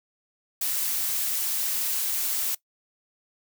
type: noise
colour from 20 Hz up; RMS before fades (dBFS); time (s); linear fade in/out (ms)
blue; -27; 0.61-2.55; 5
effects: noise-tail reverb RT60 0.1 s tail -20 dB re dry